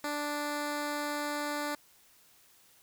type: tone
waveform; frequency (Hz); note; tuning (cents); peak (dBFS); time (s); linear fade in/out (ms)
10% pulse; 293.7; D4; 0; -24; 0.04-1.75; 2
effects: white hiss -62 dBFS RMS until 2.82 s